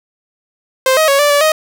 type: tone with pitch steps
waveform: sawtooth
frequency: 523 / 630 / 555 / 584 / 576 / 625 Hz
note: C5 / D#5 / C#5 / D5 / D5 / D#5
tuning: -1 / +21 / +2 / -10 / -34 / +8 cents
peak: -5 dBFS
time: 0.86-1.52 s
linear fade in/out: 2 ms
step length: 110 ms
effects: none